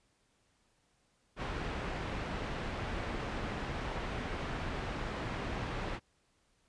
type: low-pass noise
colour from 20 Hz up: pink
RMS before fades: -38 dBFS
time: 1.36-6 s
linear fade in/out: 50 ms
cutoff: 2500 Hz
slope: 12 dB/octave
effects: pink hiss -73 dBFS RMS until 6.68 s + resampled to 22050 Hz